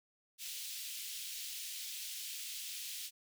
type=high-pass noise; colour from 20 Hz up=pink; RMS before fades=-44 dBFS; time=0.38-3.11 s; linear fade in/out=50 ms; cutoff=2800 Hz; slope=24 dB/octave; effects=none